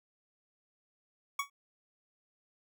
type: tone with exponential decay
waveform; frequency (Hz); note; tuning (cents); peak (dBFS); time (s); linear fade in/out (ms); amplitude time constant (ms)
25% pulse; 1123; C#6; +22; -24; 1.39-1.5; 5; 22
effects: none